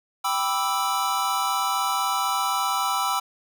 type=chord; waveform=square; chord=E minor seventh; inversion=first; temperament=equal; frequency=784 / 987.8 / 1174.7 / 1318.5 Hz; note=G5 / B5 / D6 / E6; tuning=0 / 0 / 0 / 0 cents; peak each=-29 / -28 / -32 / -27 dBFS; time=0.24-3.2 s; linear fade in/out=10 ms; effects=none